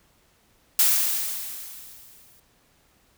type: noise with exponential decay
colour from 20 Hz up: blue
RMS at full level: -17 dBFS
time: 0.79-2.4 s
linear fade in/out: 2 ms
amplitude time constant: 350 ms
effects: pink hiss -62 dBFS RMS until 3.17 s